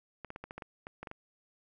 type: clicks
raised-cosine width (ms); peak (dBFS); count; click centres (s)
0.5; -27; 11; 0.247 / 0.304 / 0.361 / 0.44 / 0.509 / 0.58 / 0.622 / 0.869 / 1.03 / 1.072 / 1.114
effects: none